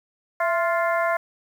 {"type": "harmonic tone with a mistuned harmonic", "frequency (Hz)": 349.3, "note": "F4", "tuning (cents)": 0, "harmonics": [2, 3, 4, 5, 6], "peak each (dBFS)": [-22, -26, -28, -30, -32], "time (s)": [0.4, 1.17], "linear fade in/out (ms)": 5, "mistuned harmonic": 2, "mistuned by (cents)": -73, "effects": ["8-bit"]}